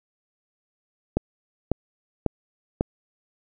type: click train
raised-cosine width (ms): 2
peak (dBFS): -7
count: 4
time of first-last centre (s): 1.17-2.809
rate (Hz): 1.83
effects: none